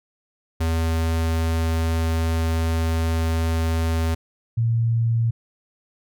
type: tone pair in turn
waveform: square / sine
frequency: 81.7 / 115.22 Hz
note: E2 / A#2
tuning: -15 / -20 cents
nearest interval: tritone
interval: 595 cents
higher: second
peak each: -20 / -17 dBFS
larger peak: second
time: 0.6-4.15 / 4.57-5.31 s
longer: first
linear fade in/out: 10 ms
effects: none